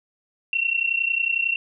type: tone pair together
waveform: sine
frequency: 2709 / 2740 Hz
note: E7 / F7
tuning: +47 / -34 cents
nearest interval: unison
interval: 19 cents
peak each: -23 dBFS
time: 0.53-1.56 s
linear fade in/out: 2 ms
effects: none